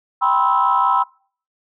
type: chord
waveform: sine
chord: C major seventh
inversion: second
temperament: just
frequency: 784.9 / 981.1 / 1046.5 / 1308.1 Hz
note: G5 / B5 / C6 / E6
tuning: +2 / -12 / 0 / -14 cents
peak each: -21 / -17 / -19 / -18 dBFS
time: 0.21-1.04 s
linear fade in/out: 20 ms
effects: noise-tail reverb RT60 0.5 s tail -25 dB re dry + tanh soft clip ceiling -4 dBFS